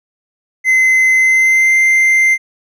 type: tone with pitch glide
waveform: triangle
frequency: 2053 to 2086 Hz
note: C7 to C7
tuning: -33 to -6 cents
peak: -6 dBFS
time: 0.64-2.38 s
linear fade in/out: 50 ms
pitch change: +27 cents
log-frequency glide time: 1.17-1.76 s
effects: none